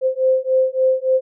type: beating tone pair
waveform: sine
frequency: 519 / 522.5 Hz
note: C5 / C5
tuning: -14 / -2 cents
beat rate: 3.5 Hz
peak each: -17 dBFS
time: 0.01-1.21 s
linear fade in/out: 50 ms
effects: none